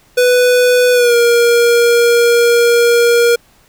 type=tone with pitch glide; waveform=square; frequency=495.4 to 472.8 Hz; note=B4 to A#4; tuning=+5 to +24 cents; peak=-8 dBFS; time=0.17-3.36 s; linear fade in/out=10 ms; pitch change=-81 cents; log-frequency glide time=0.93-1.15 s; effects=pink hiss -50 dBFS RMS until 3.68 s